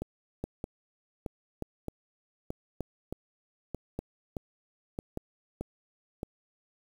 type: two click trains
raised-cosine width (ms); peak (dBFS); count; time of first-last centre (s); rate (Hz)
2; -20 / -21; 5 / 11; 0.44-5.174 / 0.02-6.231; 0.845 / 1.61
effects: 8-bit